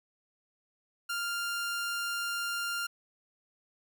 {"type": "tone", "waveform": "sawtooth", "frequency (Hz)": 1396.9, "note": "F6", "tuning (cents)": 0, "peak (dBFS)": -28, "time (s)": [1.09, 2.87], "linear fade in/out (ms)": 10, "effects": []}